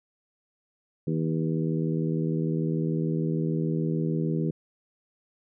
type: harmonic tone with a mistuned harmonic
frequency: 79.9 Hz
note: D#2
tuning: 47 cents sharp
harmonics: 2 / 3 / 4 / 5 / 6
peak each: -26 / -32 / -32 / -34 / -38 dBFS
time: 1.07-4.51 s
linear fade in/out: 5 ms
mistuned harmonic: 6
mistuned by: +24 cents
effects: none